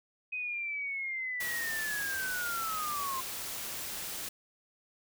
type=linear sweep; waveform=sine; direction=down; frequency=2522 to 1039 Hz; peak=-33 dBFS; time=0.32-3.21 s; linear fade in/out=10 ms
type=noise; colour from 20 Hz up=white; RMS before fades=-39 dBFS; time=1.4-4.29 s; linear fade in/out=5 ms
effects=none